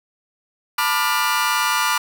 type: chord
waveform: sawtooth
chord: B half-diminished seventh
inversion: third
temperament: just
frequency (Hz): 889 / 987.8 / 1185.3 / 1422.4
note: A5 / B5 / D6 / F6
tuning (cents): +18 / 0 / +16 / +31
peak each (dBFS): -22 / -19 / -18 / -19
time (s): 0.78-1.98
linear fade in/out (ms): 5
effects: none